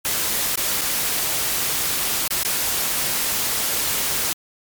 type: noise with dropouts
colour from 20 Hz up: white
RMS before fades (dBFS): -22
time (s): 0.05-4.33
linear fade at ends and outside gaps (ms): 0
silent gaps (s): 0.556-0.575 / 0.81-0.817 / 2.278-2.307 / 2.432-2.449
effects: MP3 96 kbps